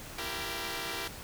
5% pulse chord, E diminished, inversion none, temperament equal with one note detuned, 334.8 / 392 / 466.2 Hz, E4 / G4 / Bb4, +27 / 0 / 0 cents, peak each -28 dBFS, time 0.18-1.08 s, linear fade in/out 5 ms, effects pink hiss -45 dBFS RMS until 1.23 s

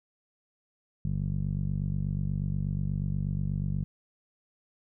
15% pulse tone with low-pass filter, 48.29 Hz, G1, 25 cents flat, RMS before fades -30 dBFS, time 1.05-3.84 s, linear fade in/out 0 ms, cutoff 170 Hz, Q 2.4, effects none

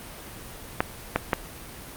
clicks, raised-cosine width 0.5 ms, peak -5 dBFS, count 3, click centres 0.805 / 1.16 / 1.332 s, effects pink hiss -41 dBFS RMS until 1.96 s + Opus 32 kbps

